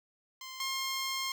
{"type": "tone pair in turn", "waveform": "10% pulse", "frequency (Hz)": [1046.5, 1066.6], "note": ["C6", "C6"], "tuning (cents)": [0, 33], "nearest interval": "unison", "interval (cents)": 33, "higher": "second", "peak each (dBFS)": [-34, -24], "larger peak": "second", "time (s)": [[0.41, 0.6], [0.6, 1.32]], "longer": "second", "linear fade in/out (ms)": 2, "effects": []}